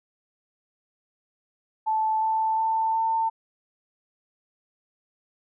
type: tone with pitch steps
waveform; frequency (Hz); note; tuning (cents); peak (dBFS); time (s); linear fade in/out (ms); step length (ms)
sine; 875 / 882.6 / 890.3 / 898; A5 / A5 / A5 / A5; -10 / +5 / +20 / +35; -21; 1.86-3.3; 20; 360
effects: none